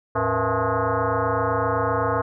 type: tone with frequency modulation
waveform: sine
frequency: 301.9 Hz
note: D4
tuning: 48 cents sharp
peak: -19 dBFS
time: 0.15-2.22 s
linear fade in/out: 10 ms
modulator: 192 Hz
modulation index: 5.6
effects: none